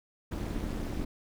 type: noise with amplitude modulation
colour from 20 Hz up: brown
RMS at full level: -30 dBFS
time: 0.31-1.05 s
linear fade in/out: 10 ms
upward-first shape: sine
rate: 258 Hz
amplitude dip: 95%
effects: none